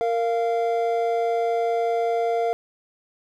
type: tone pair together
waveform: triangle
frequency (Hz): 462.5 / 693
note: A#4 / F5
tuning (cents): -14 / -14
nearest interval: perfect fifth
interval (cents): 700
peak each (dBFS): -21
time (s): 0.01-2.53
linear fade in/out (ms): 0
effects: none